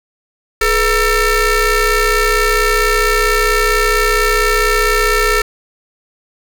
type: ring-modulated tone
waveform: 20% pulse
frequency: 456.1 Hz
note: A#4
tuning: 38 cents flat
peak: -3 dBFS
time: 0.61-5.42 s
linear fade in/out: 5 ms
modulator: 880 Hz
effects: none